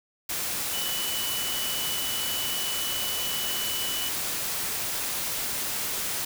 sine tone in noise, 2970 Hz, F#7, 6 cents sharp, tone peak -32 dBFS, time 0.73-4.09 s, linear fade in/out 5 ms, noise white, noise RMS -30 dBFS, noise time 0.29-6.25 s, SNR -5 dB, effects none

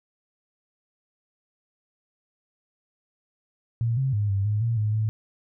sine tone with pitch steps, 116 / 133.5 / 103.7 / 98.5 / 105.3 / 115.8 / 106.5 / 108.9 Hz, A#2 / C3 / G#2 / G2 / G#2 / A#2 / G#2 / A2, -8 / +35 / -2 / +9 / +24 / -11 / +44 / -17 cents, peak -21 dBFS, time 3.81-5.09 s, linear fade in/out 0 ms, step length 160 ms, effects none

